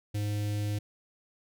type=tone with notch filter; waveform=square; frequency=103.83 Hz; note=G#2; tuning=in tune; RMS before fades=-31 dBFS; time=0.14-0.79 s; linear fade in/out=10 ms; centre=1100 Hz; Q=0.61; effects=none